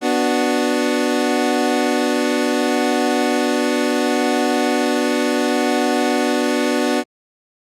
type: chord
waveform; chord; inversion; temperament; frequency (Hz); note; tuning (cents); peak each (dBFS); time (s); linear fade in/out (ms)
25% pulse; B minor; none; equal; 246.9 / 293.7 / 370; B3 / D4 / F#4; 0 / 0 / 0; -16 / -16 / -18; 0.01-7.04; 50
effects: low-pass 10000 Hz 12 dB/octave + Opus 48 kbps